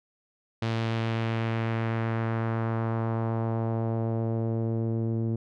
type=tone with low-pass filter sweep; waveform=sawtooth; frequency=113.5 Hz; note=A#2; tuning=46 cents flat; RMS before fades=-28 dBFS; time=0.62-5.36 s; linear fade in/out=5 ms; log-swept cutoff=4000 to 330 Hz; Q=1.3; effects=none